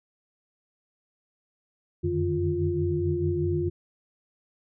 sine tone cluster, 89.5 / 94.3 / 148.9 / 155.4 / 350 Hz, F2 / F#2 / D3 / D#3 / F4, +43 / +33 / +24 / -2 / +4 cents, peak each -29 / -35 / -32 / -34 / -26 dBFS, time 2.03-3.7 s, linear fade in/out 20 ms, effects none

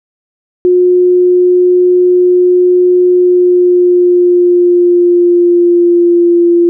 sine tone with pitch glide, 360.1 to 344.4 Hz, F#4 to F4, -47 to -24 cents, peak -4 dBFS, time 0.65-6.69 s, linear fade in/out 0 ms, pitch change -77 cents, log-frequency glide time 3.09-6.5 s, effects none

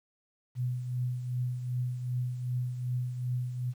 sine tone with tremolo, 124.6 Hz, B2, 16 cents sharp, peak -27 dBFS, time 0.55-3.74 s, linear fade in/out 50 ms, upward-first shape triangle, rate 2.6 Hz, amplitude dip 60%, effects 10-bit

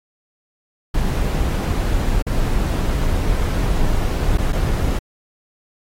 brown noise with dropouts, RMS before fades -18 dBFS, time 0.94-4.99 s, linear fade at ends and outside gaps 5 ms, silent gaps 2.223-2.266 / 4.376-4.381 / 4.524-4.528 s, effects AAC 48 kbps

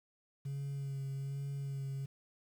sine tone with vibrato, 138.1 Hz, C#3, 6 cents flat, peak -34 dBFS, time 0.45-2.06 s, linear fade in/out 10 ms, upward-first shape sine, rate 1.2 Hz, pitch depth 22 cents each way, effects tanh soft clip ceiling -36 dBFS + 10-bit

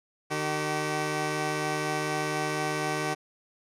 10% pulse tone pair together, 152.12 / 382.4 Hz, D#3 / G4, -39 / -43 cents, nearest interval octave + major third, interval 1596 cents, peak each -22 dBFS, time 0.3-3.15 s, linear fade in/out 20 ms, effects low-pass 10000 Hz 12 dB/octave

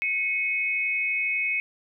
sine tone pair together, 2195 / 2527 Hz, C#7 / D#7, -18 / +26 cents, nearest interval major second, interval 244 cents, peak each -26 dBFS, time 0.02-1.6 s, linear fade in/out 0 ms, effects none

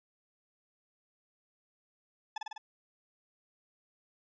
40% pulse tone with echo, 865 Hz, A5, 30 cents flat, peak -33 dBFS, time 2.36-2.38 s, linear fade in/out 5 ms, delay 50 ms, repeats 4, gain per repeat -2 dB, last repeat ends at 2.58 s, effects resampled to 16000 Hz

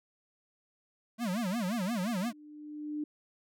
square tone with vibrato, 207.7 Hz, G#3, in tune, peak -31 dBFS, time 1.18-2.33 s, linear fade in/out 50 ms, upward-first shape sine, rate 5.7 Hz, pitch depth 270 cents each way
sine tone with exponential growth, 299.3 Hz, D4, 33 cents sharp, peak -31 dBFS, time 1.7-3.04 s, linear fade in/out 5 ms, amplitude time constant 290 ms
effects none

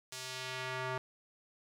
square tone with band-pass filter sweep, 129.1 Hz, C3, 23 cents flat, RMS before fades -40 dBFS, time 0.12-0.98 s, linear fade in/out 2 ms, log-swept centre 6700 to 1100 Hz, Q 0.84, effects none

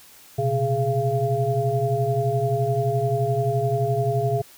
sine tone cluster, 121.3 / 132.9 / 415.2 / 684 Hz, B2 / C3 / G#4 / F5, -31 / +27 / 0 / -36 cents, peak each -25 dBFS, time 0.38-4.42 s, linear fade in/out 10 ms, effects white hiss -49 dBFS RMS until 4.57 s

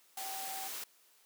sine tone in noise, 772 Hz, G5, 27 cents flat, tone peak -43 dBFS, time 0.17-0.68 s, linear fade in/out 5 ms, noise white, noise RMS -42 dBFS, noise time 0.17-0.84 s, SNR -4 dB, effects white hiss -66 dBFS RMS until 1.25 s + high-pass 300 Hz 12 dB/octave

